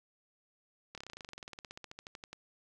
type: slowing click train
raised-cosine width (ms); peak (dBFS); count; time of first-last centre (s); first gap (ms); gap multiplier
0.2; -28; 27; 0.95-2.33; 27; 1.05
effects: none